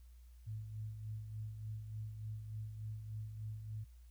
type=tone with tremolo; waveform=sine; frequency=108.2 Hz; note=A2; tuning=29 cents flat; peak=-40 dBFS; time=0.46-3.85 s; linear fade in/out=20 ms; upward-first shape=sine; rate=3.4 Hz; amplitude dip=50%; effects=added 60 Hz sine -55 dBFS peak until 4.1 s + white hiss -75 dBFS RMS until 4.1 s